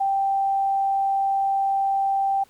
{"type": "tone", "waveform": "sine", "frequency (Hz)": 784, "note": "G5", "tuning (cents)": 0, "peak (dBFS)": -19, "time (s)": [0, 2.44], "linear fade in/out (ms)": 10, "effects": ["pink hiss -57 dBFS RMS until 2.49 s"]}